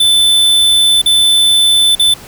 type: tone with dropouts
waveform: square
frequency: 3520 Hz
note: A7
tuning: in tune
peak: -7 dBFS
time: 0-2.14 s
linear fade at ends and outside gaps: 5 ms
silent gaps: 1.017-1.059 / 1.952-1.995 s
effects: pink hiss -34 dBFS RMS until 2.27 s